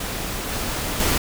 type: noise with level steps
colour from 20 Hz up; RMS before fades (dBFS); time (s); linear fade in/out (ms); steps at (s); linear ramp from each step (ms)
pink; -28 / -26 / -20; 0-1.18; 5; 0.49 / 1; 2
effects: none